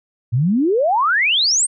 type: exponential sweep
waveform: sine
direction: up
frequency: 109.5 to 8960 Hz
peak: -13 dBFS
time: 0.32-1.67 s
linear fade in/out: 20 ms
effects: none